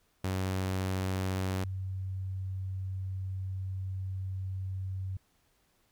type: tone pair in turn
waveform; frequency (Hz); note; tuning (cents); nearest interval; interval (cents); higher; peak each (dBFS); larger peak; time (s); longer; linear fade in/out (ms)
sawtooth / sine; 94.2 / 94.68; F#2 / F#2; +32 / +40; unison; 8; second; -26 / -33; first; 0.24-1.64 / 1.64-5.17; second; 5
effects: pink hiss -71 dBFS RMS until 5.91 s